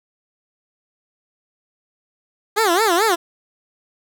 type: tone with vibrato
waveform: 15% pulse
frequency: 390 Hz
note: G4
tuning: 9 cents flat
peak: -8 dBFS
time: 2.56-3.16 s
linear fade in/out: 20 ms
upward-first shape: sine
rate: 4.6 Hz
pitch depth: 260 cents each way
effects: none